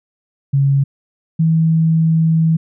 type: tone pair in turn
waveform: sine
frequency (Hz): 138.59 / 161.82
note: C#3 / E3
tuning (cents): 0 / -32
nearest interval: minor third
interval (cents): 268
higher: second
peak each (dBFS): -10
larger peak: neither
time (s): 0.53-0.84 / 1.39-2.57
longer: second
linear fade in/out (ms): 10
effects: none